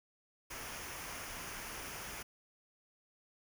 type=noise with comb filter; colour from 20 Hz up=pink; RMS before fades=-45 dBFS; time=0.5-2.23 s; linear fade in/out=10 ms; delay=0.25 ms; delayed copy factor=-0.55; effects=none